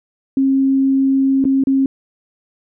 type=tone with dropouts; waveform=sine; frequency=269.3 Hz; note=C#4; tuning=50 cents flat; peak=-11 dBFS; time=0.37-1.86 s; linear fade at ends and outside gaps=2 ms; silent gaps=1.442-1.452 / 1.638-1.671 s; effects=none